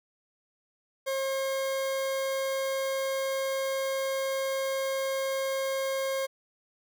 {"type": "tone", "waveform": "40% pulse", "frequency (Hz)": 537, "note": "C5", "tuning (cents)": 45, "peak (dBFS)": -27, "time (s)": [1.06, 6.27], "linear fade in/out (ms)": 20, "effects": []}